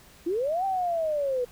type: linear two-way sweep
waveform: sine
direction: up then down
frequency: 318 to 786 to 482.4 Hz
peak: -24 dBFS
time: 0.26-1.45 s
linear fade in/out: 10 ms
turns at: 0.65 s
effects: pink hiss -53 dBFS RMS until 1.51 s